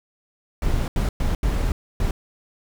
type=noise bursts at uneven times; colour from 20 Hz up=brown; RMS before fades=-21 dBFS; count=5; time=0.62-0.88 / 0.96-1.09 / 1.2-1.35 / 1.43-1.72 / 2-2.11 s; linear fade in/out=2 ms; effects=none